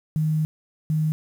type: tone bursts at uneven times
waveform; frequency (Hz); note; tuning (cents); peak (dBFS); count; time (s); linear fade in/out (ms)
sine; 155.56; D#3; 0; -19; 2; 0.16-0.45 / 0.9-1.12; 0
effects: 8-bit